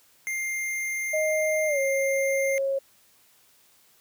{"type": "tone", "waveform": "square", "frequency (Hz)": 2107, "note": "C7", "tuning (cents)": 12, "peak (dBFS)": -28, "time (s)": [0.27, 2.58], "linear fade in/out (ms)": 0}
{"type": "tone with pitch glide", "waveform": "sine", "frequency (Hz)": [622.3, 544.9], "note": ["D#5", "C#5"], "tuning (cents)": [0, -30], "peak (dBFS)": -23, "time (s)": [1.13, 2.79], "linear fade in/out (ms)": 10, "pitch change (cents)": -230, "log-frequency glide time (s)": [1.67, 1.79]}
{"effects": ["white hiss -60 dBFS RMS until 4 s", "high-pass 60 Hz 12 dB/octave"]}